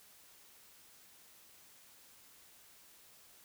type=silence; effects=white hiss -61 dBFS RMS until 3.44 s